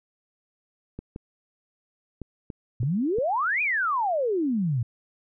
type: clicks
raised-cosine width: 3 ms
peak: -22 dBFS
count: 6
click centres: 0.99 / 1.161 / 2.217 / 2.502 / 2.831 / 3.185 s
type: exponential two-way sweep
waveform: sine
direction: up then down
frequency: 109.9 to 2526 to 109.9 Hz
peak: -22 dBFS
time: 2.8-4.83 s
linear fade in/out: 5 ms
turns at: 3.62 s
effects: none